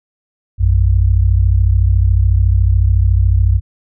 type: tone pair together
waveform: sine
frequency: 58.59 / 92.5 Hz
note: A#1 / F#2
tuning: +9 / 0 cents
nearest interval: minor sixth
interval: 791 cents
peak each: -11 dBFS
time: 0.58-3.61 s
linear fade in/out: 50 ms
effects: none